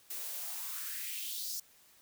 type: noise with high-pass filter sweep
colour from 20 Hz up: blue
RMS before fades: -40 dBFS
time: 0.1-1.6 s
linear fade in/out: 5 ms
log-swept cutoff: 360 to 5700 Hz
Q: 3.1
effects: white hiss -63 dBFS RMS until 2.01 s